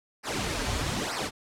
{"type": "noise with flanger", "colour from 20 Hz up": "pink", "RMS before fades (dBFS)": -30, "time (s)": [0.23, 1.31], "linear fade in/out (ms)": 50, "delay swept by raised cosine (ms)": [0.28, 6.28], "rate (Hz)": 1.1, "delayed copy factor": -0.9, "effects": ["low-pass 8000 Hz 12 dB/octave"]}